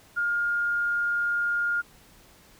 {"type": "tone", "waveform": "sine", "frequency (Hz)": 1415, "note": "F6", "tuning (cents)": 22, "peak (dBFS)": -23, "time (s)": [0.16, 1.82], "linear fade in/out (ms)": 20, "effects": ["pink hiss -55 dBFS RMS until 2.59 s"]}